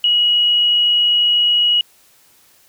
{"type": "tone", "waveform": "sine", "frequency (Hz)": 2907, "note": "F#7", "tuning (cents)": -31, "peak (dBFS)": -11, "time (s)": [0.04, 1.81], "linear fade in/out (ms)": 2, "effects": ["white hiss -52 dBFS RMS until 2.68 s"]}